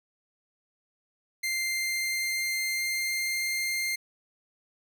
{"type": "tone with pitch glide", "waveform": "sawtooth", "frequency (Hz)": [2093, 2106], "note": ["C7", "C7"], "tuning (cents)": [0, 11], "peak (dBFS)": -24, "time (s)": [1.43, 3.96], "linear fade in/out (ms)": 10, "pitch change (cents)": 11, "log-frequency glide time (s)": [1.6, 3.51], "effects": []}